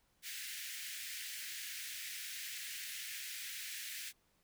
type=high-pass noise; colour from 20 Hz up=pink; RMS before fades=-45 dBFS; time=0.22-4.13 s; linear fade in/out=50 ms; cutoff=1700 Hz; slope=48 dB/octave; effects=pink hiss -75 dBFS RMS until 4.43 s